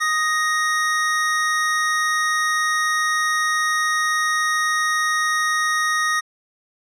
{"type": "tone pair together", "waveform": "square", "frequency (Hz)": [1244.5, 1871.7], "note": ["D#6", "A#6"], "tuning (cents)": [0, 7], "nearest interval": "perfect fifth", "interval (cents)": 707, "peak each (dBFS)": [-22, -21], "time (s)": [0, 6.21], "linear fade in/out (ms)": 20, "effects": ["low-pass 9000 Hz 12 dB/octave"]}